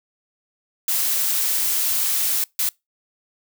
blue noise bursts at uneven times, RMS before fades -21 dBFS, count 2, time 0.88-2.44 / 2.59-2.69 s, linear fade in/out 2 ms, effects noise-tail reverb RT60 0.2 s tail -25 dB re dry

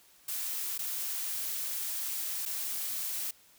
blue noise with dropouts, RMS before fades -35 dBFS, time 0.28-3.31 s, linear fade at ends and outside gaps 5 ms, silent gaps 0.779-0.789 / 2.454-2.459 s, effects white hiss -61 dBFS RMS until 3.58 s

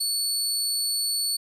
25% pulse tone, 4441 Hz, C#8, 2 cents sharp, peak -19 dBFS, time 0-1.37 s, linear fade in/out 10 ms, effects none

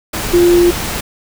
sine tone in noise, 348.8 Hz, F4, 2 cents flat, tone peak -6 dBFS, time 0.33-0.71 s, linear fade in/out 10 ms, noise pink, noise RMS -20 dBFS, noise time 0.13-1.01 s, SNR +11 dB, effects none

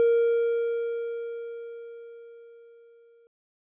triangle tone with exponential decay, 466.2 Hz, A#4, in tune, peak -14 dBFS, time 0-3.27 s, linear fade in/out 0 ms, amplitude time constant 710 ms, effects tanh soft clip ceiling -12 dBFS + resampled to 8000 Hz

